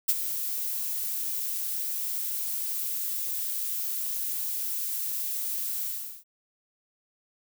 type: noise with ADSR envelope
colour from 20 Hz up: violet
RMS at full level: -20 dBFS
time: 0.08-6.24 s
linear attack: 14 ms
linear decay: 40 ms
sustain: -11 dB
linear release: 400 ms
effects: none